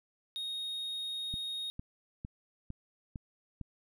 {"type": "tone", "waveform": "triangle", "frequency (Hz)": 3729, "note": "A#7", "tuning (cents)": 0, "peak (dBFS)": -34, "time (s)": [0.36, 1.7], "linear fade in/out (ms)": 0}
{"type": "click train", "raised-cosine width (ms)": 5, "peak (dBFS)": -28, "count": 6, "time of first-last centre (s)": [1.34, 3.613], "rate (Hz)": 2.2}
{"effects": []}